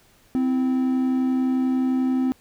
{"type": "tone pair together", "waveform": "triangle", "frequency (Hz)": [258.8, 330.2], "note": ["C4", "E4"], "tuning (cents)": [-19, 3], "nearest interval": "major third", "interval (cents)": 422, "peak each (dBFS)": [-17, -29], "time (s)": [0.35, 2.32], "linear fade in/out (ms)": 0, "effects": ["pink hiss -57 dBFS RMS until 2.4 s"]}